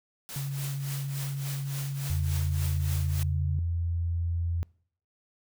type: noise with tremolo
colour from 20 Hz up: white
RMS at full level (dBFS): -38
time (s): 0.29-3.23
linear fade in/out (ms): 0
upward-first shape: triangle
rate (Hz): 3.5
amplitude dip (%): 80
type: tone with vibrato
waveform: sine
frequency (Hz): 138.59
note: C#3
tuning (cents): 0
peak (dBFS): -30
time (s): 0.36-3.59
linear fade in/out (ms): 2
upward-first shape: triangle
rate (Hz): 10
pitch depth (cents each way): 9
type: tone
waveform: sine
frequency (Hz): 84.9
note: F2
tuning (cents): -48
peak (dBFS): -26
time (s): 2.1-4.63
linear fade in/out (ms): 0
effects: noise-tail reverb RT60 0.6 s tail -26 dB re dry